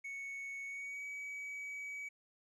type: tone with pitch glide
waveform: triangle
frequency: 2217 to 2274 Hz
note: C#7 to C#7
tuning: 0 to +44 cents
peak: -40 dBFS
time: 0.04-2.09 s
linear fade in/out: 10 ms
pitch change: +44 cents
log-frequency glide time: 0.65-1.06 s
effects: resampled to 24000 Hz + 13-bit